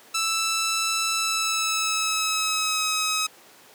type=tone with pitch glide; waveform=10% pulse; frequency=1322 to 1274 Hz; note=E6 to D#6; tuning=+5 to +41 cents; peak=-14 dBFS; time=0.14-3.27 s; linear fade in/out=10 ms; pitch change=-64 cents; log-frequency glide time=1.15-2.86 s; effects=pink hiss -50 dBFS RMS until 3.74 s + high-pass 300 Hz 12 dB/octave